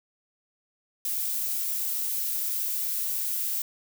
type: noise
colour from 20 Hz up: violet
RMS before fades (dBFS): -29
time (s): 1.05-3.62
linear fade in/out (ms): 2
effects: none